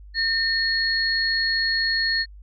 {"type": "tone pair together", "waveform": "sine", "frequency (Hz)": [1816, 4319], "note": ["A#6", "C#8"], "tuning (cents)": [-46, -46], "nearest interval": "octave + minor third", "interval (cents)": 1500, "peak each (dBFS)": -22, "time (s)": [0.14, 2.26], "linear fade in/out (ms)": 50, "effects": ["added 50 Hz sine -40 dBFS peak until 2.42 s", "MP3 64 kbps"]}